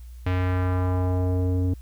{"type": "tone with low-pass filter sweep", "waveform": "square", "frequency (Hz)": 91.3, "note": "F#2", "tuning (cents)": -23, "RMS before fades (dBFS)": -23, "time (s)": [0.26, 1.74], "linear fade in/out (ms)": 5, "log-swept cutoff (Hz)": [2600, 320], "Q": 1.4, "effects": ["added 60 Hz sine -38 dBFS peak until 1.81 s", "white hiss -60 dBFS RMS until 1.81 s"]}